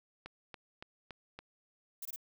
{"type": "click train", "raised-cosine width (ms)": 0.3, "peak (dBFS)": -29, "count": 5, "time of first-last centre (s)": [0.26, 1.39], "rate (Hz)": 3.54}
{"type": "noise bursts", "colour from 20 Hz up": "violet", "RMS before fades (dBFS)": -42, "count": 3, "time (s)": [2.02, 2.161], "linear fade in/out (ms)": 5, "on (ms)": 33, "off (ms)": 21}
{"effects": []}